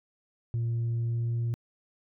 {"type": "tone with pitch glide", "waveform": "sine", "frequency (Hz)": [116.54, 117.22], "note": ["A#2", "A#2"], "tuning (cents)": [0, 10], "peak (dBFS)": -24, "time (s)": [0.54, 1.54], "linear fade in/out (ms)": 0, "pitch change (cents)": 10, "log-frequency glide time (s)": [1.02, 1.32], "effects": ["tanh soft clip ceiling -25 dBFS"]}